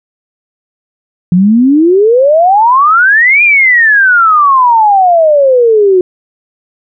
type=exponential two-way sweep; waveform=sine; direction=up then down; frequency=171.1 to 2455 to 358.4 Hz; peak=-3 dBFS; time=1.32-6.01 s; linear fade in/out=2 ms; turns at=3.43 s; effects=none